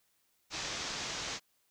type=low-pass noise; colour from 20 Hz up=white; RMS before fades=-39 dBFS; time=0.5-1.4 s; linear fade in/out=50 ms; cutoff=6700 Hz; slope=48 dB/octave; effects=white hiss -74 dBFS RMS until 1.7 s